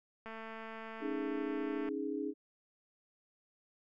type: click train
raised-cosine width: 0.5 ms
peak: -32 dBFS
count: 364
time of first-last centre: 0.26-1.888 s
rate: 223 Hz
type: chord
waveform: sine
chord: C# suspended second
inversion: none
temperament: equal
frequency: 277.2 / 311.1 / 415.3 Hz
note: C#4 / D#4 / G#4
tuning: 0 / 0 / 0 cents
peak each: -39 dBFS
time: 1-2.34 s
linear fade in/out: 50 ms
effects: none